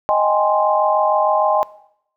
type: chord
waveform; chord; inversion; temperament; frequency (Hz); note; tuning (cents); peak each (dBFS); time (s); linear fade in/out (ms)
sine; Ab major seventh; second; equal; 622.3 / 784 / 830.6 / 1046.5; Eb5 / G5 / Ab5 / C6; 0 / 0 / 0 / 0; -17 / -21 / -18 / -19; 0.09-1.63; 0
effects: noise-tail reverb RT60 0.7 s tail -19 dB re dry